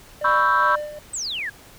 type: tone with tremolo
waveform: triangle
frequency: 598 Hz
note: D5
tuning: 31 cents sharp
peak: -22 dBFS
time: 0.21-0.99 s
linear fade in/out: 5 ms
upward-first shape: sine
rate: 2.4 Hz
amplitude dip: 70%
type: chord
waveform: sine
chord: C# half-diminished seventh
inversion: third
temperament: equal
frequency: 987.8 / 1108.7 / 1318.5 / 1568 Hz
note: B5 / C#6 / E6 / G6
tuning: 0 / 0 / 0 / 0 cents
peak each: -20 dBFS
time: 0.24-0.76 s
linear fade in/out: 10 ms
type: exponential sweep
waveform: sine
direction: down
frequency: 8520 to 1580 Hz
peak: -25 dBFS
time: 1.13-1.5 s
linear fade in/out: 10 ms
effects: tanh soft clip ceiling -9 dBFS + pink hiss -47 dBFS RMS until 1.78 s